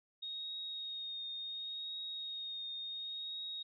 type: tone with vibrato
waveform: sine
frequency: 3729 Hz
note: A#7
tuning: in tune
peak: -40 dBFS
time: 0.22-3.63 s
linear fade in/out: 10 ms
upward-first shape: triangle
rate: 0.7 Hz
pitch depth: 23 cents each way
effects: none